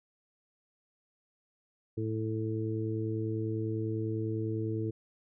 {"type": "harmonic tone", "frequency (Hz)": 110, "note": "A2", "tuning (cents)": 0, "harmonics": [1, 2, 3, 4], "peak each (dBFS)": [-33, -42, -35, -38], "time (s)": [1.97, 4.91], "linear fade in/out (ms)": 10, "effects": []}